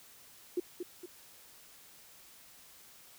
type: tone with echo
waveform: sine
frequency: 355.5 Hz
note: F4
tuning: 31 cents sharp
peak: -28 dBFS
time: 0.57-0.6 s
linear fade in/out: 5 ms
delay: 230 ms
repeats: 2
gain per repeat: -7 dB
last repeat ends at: 1.06 s
effects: white hiss -57 dBFS RMS until 3.18 s